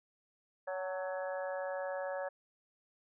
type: harmonic tone with a mistuned harmonic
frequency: 186.7 Hz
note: F#3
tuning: 16 cents sharp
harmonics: 3 / 4 / 5 / 6 / 7 / 8 / 9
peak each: -37 / -44 / -47 / -53 / -51 / -54 / -46 dBFS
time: 0.67-2.29 s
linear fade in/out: 10 ms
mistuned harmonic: 5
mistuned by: -42 cents
effects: none